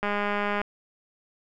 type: click train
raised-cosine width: 0.5 ms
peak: -13 dBFS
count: 121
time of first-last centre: 0.03-0.615 s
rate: 205 Hz
effects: none